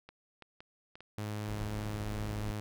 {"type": "clicks", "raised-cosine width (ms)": 0.3, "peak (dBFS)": -33, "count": 6, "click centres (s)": [0.09, 0.423, 0.605, 0.955, 1.006, 1.458]}
{"type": "tone", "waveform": "sawtooth", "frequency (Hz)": 105.6, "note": "G#2", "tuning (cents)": 29, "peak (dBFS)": -32, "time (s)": [1.18, 2.6], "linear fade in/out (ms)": 0}
{"type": "noise", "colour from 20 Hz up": "brown", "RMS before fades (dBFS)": -42, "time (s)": [1.48, 2.52], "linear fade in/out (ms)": 5}
{"effects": []}